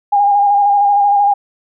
sine tone with vibrato, 811 Hz, G#5, 41 cents flat, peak -8 dBFS, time 0.12-1.34 s, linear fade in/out 10 ms, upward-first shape square, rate 13 Hz, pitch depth 23 cents each way, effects none

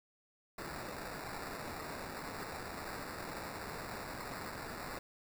blue noise with sample-and-hold, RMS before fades -44 dBFS, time 0.58-4.99 s, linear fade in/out 5 ms, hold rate 3150 Hz, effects none

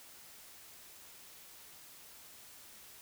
silence, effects white hiss -55 dBFS RMS until 3.01 s

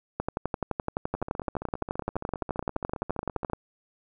two click trains, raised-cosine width 1 ms, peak -13 / -21 dBFS, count 40 / 36, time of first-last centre 0.2-3.533 / 1.15-3.499 s, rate 11.7 / 14.9 Hz, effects none

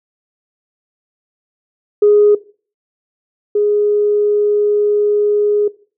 sine tone pair in turn, 415.3 / 415.3 Hz, G#4 / G#4, 0 / 0 cents, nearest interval unison, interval 0 cents, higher neither, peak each -5 / -10 dBFS, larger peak first, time 2.02-2.35 / 3.55-5.68 s, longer second, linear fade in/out 5 ms, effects noise-tail reverb RT60 0.4 s tail -19 dB re dry + tanh soft clip ceiling -1 dBFS

